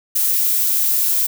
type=noise; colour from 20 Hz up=violet; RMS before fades=-17 dBFS; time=0.15-1.27 s; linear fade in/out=10 ms; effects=none